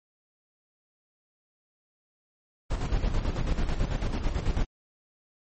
brown noise with tremolo, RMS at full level -25 dBFS, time 2.7-4.65 s, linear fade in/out 10 ms, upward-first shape square, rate 9.1 Hz, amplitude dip 55%, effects MP3 32 kbps

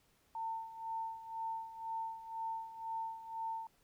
sine tone with tremolo, 900 Hz, A5, 39 cents sharp, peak -36 dBFS, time 0.35-3.67 s, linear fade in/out 2 ms, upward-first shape sine, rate 2 Hz, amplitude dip 75%, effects pink hiss -72 dBFS RMS until 3.83 s

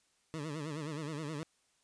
20% pulse tone with vibrato, 152 Hz, D#3, 40 cents flat, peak -33 dBFS, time 0.34-1.43 s, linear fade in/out 0 ms, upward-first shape sine, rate 9.5 Hz, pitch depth 120 cents each way, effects white hiss -73 dBFS RMS until 1.83 s + resampled to 22050 Hz

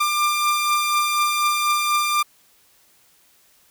sawtooth beating tone pair, 1189 / 1193.1 Hz, D6 / D6, +21 / +27 cents, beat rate 4.1 Hz, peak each -23 / -15 dBFS, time 0-2.23 s, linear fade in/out 10 ms, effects white hiss -57 dBFS RMS until 3.7 s

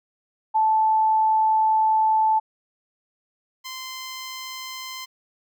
sine / 10% pulse tone pair in turn, 875 / 1037.7 Hz, A5 / C6, -10 / -15 cents, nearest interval minor third, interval 295 cents, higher second, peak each -16 / -24 dBFS, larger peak first, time 0.54-2.4 / 3.64-5.06 s, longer first, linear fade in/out 20 ms, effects none

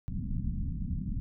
pink low-pass noise, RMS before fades -33 dBFS, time 0.08-1.2 s, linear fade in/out 0 ms, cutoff 240 Hz, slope 48 dB/octave, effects none

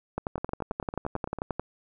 two click trains, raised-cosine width 1 ms, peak -21 / -15 dBFS, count 10 / 17, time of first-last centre 0.38-1.387 / 0.18-1.596 s, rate 8.94 / 11.3 Hz, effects none

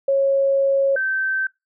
sine tone pair in turn, 548 / 1550 Hz, C#5 / G6, -20 / -20 cents, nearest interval octave + tritone, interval 1800 cents, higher second, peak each -14 / -19 dBFS, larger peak first, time 0.08-0.96 / 0.96-1.47 s, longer first, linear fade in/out 5 ms, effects noise-tail reverb RT60 0.2 s tail -23 dB re dry

